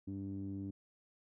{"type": "tone with low-pass filter", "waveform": "sawtooth", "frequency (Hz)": 97.8, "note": "G2", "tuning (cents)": -4, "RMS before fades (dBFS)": -42, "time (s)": [0.07, 0.71], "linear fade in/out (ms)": 10, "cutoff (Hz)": 270, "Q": 7, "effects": []}